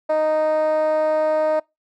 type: tone with band-pass filter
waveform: 10% pulse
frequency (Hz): 310.2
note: D#4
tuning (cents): -5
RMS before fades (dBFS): -19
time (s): 0.09-1.6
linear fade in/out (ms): 10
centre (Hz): 640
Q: 4.2
effects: noise-tail reverb RT60 0.2 s tail -24 dB re dry